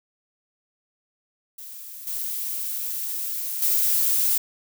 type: noise with level steps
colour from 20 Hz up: violet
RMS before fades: -39 / -29 / -21 dBFS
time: 1.58-4.38 s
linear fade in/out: 5 ms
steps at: 2.07 / 3.62 s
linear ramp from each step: 2 ms
effects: none